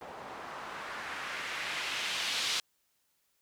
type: noise with low-pass filter sweep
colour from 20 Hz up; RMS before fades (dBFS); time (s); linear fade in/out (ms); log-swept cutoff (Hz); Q
blue; -37; 0.01-2.6; 2; 760 to 4100; 1.3
effects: white hiss -75 dBFS RMS until 3.41 s